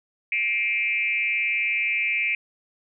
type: tone with frequency modulation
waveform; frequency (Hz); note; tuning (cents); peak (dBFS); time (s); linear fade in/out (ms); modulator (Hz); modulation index
sine; 2349; D7; 0; -21; 0.32-2.35; 2; 217; 1
effects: none

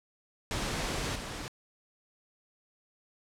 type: noise with level steps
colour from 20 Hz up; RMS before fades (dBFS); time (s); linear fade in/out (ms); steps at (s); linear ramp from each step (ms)
pink; -33 / -39; 0.51-1.48; 0; 1.15; 10
effects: low-pass 8000 Hz 12 dB/octave

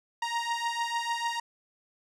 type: beating tone pair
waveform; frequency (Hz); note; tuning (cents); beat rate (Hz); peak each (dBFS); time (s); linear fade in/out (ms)
sawtooth; 932.3 / 939; A#5 / A#5; 0 / +12; 6.7; -28; 0.22-1.4; 5
effects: low-pass 7000 Hz 12 dB/octave

